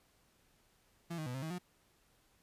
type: tone with pitch steps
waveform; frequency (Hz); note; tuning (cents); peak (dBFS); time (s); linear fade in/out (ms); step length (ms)
35% pulse; 169.2 / 155.9 / 124.4 / 132.7 / 159.4 / 179; E3 / D#3 / B2 / C3 / D#3 / F3; +45 / +4 / +13 / +25 / +42 / +43; -37; 1.1-1.586; 10; 81
effects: pink hiss -71 dBFS RMS until 2.42 s + resampled to 32000 Hz